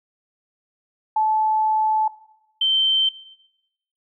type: tone pair in turn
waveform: sine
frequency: 868 / 3110 Hz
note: A5 / G7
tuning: -24 / -14 cents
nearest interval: octave + minor seventh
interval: 2210 cents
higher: second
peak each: -16 dBFS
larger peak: neither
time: 1.16-2.08 / 2.61-3.09 s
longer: first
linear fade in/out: 5 ms
effects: noise-tail reverb RT60 0.9 s tail -18 dB re dry